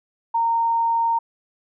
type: tone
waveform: sine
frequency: 922 Hz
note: A#5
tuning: 19 cents flat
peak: -17 dBFS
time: 0.34-1.19 s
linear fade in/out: 10 ms
effects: none